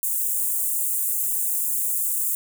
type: high-pass noise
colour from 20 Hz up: white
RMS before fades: -24 dBFS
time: 0.03-2.35 s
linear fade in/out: 0 ms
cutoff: 7500 Hz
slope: 48 dB/octave
effects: none